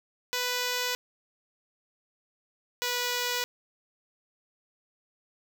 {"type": "tone pair in turn", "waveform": "5% pulse", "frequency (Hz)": [494.9, 489.8], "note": ["B4", "B4"], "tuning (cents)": [4, -14], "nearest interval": "unison", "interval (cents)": 18, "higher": "first", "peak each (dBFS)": [-16, -16], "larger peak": "neither", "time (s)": [[0.33, 0.95], [2.82, 3.44]], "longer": "neither", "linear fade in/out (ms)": 0, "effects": []}